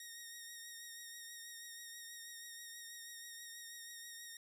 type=tone with vibrato; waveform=10% pulse; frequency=1864.7 Hz; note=A#6; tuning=in tune; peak=-40 dBFS; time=0-4.37 s; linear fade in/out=2 ms; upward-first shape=triangle; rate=6.2 Hz; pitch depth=31 cents each way; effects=none